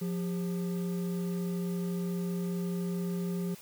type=tone pair together; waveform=triangle; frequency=177.2 / 399.4 Hz; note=F3 / G4; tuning=+25 / +32 cents; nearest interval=octave + major second; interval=1407 cents; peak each=-29 / -37 dBFS; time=0.01-3.55 s; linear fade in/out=10 ms; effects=white hiss -52 dBFS RMS until 3.61 s